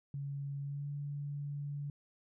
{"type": "tone with pitch glide", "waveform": "sine", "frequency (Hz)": [140.5, 143.78], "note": ["C#3", "D3"], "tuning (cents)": [24, -36], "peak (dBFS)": -37, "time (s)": [0.14, 1.9], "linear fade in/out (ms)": 2, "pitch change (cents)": 40, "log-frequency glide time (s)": [0.61, 0.88], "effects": []}